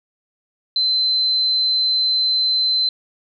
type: tone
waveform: sine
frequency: 4070 Hz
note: C8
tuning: 49 cents flat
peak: -15 dBFS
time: 0.76-2.89 s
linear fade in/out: 2 ms
effects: none